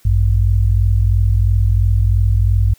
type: tone pair together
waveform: sine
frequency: 55.04 / 98 Hz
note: A1 / G2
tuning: +1 / 0 cents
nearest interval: minor seventh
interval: 999 cents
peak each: -13 dBFS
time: 0.05-2.74 s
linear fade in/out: 5 ms
effects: white hiss -52 dBFS RMS until 2.78 s